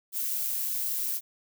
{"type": "noise with amplitude modulation", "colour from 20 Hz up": "violet", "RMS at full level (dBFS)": -29, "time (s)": [0.12, 1.21], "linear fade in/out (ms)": 50, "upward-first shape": "sine", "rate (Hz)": 127, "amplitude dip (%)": 30, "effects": []}